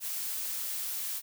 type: noise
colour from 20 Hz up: blue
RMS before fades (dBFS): -35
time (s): 0-1.22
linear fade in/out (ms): 50
effects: none